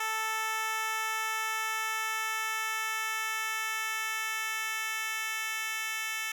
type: tone with high-pass filter sweep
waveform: 10% pulse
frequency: 440 Hz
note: A4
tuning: in tune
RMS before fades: -33 dBFS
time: 0-6.32 s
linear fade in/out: 5 ms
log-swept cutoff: 940 to 2000 Hz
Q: 1.1
effects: none